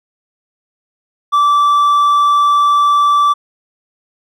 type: tone with hard clipping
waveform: sine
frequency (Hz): 1163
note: D6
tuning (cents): -17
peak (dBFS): -9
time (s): 1.32-3.34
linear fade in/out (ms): 20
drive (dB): 3
effects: none